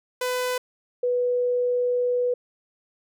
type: tone pair in turn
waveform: sawtooth / sine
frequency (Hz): 501 / 492.1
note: B4 / B4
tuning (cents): +25 / -6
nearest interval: unison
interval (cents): 31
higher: first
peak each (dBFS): -20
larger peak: neither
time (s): 0.21-0.58 / 1.03-2.34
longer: second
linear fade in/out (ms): 5
effects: none